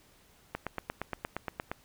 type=click train; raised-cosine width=0.5 ms; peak=-18 dBFS; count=11; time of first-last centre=0.55-1.716 s; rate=8.58 Hz; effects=pink hiss -62 dBFS RMS until 1.84 s